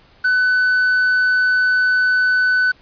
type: tone with quantisation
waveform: triangle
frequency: 1500 Hz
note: F#6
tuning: 23 cents sharp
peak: -11 dBFS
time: 0.24-2.72 s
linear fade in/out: 10 ms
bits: 6
effects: pink hiss -51 dBFS RMS until 2.81 s + resampled to 11025 Hz